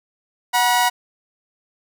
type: tone pair together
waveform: sawtooth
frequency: 735 / 964 Hz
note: F#5 / B5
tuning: -12 / -42 cents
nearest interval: perfect fourth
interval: 470 cents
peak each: -15 / -13 dBFS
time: 0.53-0.9 s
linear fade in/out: 20 ms
effects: none